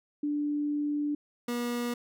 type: tone pair in turn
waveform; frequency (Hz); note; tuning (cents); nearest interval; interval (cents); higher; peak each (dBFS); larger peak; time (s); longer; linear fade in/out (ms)
sine / 30% pulse; 293.7 / 240.6; D4 / B3; 0 / -45; minor third; 345; first; -27; neither; 0.23-1.15 / 1.48-1.94; first; 5
effects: none